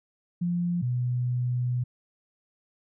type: tone pair in turn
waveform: sine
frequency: 174.61 / 123.69 Hz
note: F3 / B2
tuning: 0 / +3 cents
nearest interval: tritone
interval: 597 cents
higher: first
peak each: -24 dBFS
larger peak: neither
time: 0.41-0.82 / 0.82-1.84 s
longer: second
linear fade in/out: 10 ms
effects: none